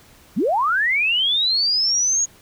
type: linear sweep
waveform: sine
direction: up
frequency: 150 to 6720 Hz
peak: -16 dBFS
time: 0.36-2.26 s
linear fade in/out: 20 ms
effects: pink hiss -50 dBFS RMS until 2.41 s